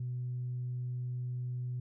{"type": "tone", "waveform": "sine", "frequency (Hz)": 124.2, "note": "B2", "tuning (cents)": 10, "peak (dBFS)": -33, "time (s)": [0, 1.8], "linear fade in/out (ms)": 5, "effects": ["tanh soft clip ceiling -30 dBFS"]}